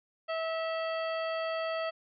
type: harmonic tone with a mistuned harmonic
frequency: 649 Hz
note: E5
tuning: 27 cents flat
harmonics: 1 / 2 / 3 / 4 / 5 / 7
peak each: -32 / -38 / -42 / -44 / -46 / -49 dBFS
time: 0.28-1.91 s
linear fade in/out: 20 ms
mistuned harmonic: 4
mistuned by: +40 cents
effects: none